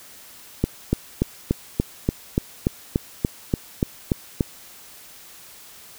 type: click train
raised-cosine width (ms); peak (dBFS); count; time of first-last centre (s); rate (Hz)
3; -5; 14; 0.64-4.408; 3.45
effects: white hiss -45 dBFS RMS until 5.98 s